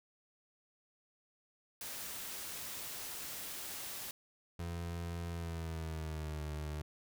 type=noise; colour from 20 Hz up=white; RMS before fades=-44 dBFS; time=1.81-4.11 s; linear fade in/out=2 ms
type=tone with pitch glide; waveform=30% pulse; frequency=85.3 to 75.56 Hz; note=F2 to D2; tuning=-40 to +50 cents; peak=-36 dBFS; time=4.59-6.82 s; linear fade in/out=5 ms; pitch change=-210 cents; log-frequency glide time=5.29-6.44 s
effects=none